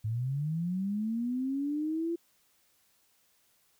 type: linear sweep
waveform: sine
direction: up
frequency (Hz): 104.7 to 342.3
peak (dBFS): -29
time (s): 0.04-2.16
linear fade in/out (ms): 10
effects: white hiss -69 dBFS RMS until 3.79 s